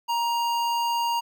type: tone with notch filter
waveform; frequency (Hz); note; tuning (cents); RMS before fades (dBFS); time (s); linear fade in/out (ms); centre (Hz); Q
square; 939; A#5; +12; -25; 0.08-1.21; 20; 9900; 1.3
effects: none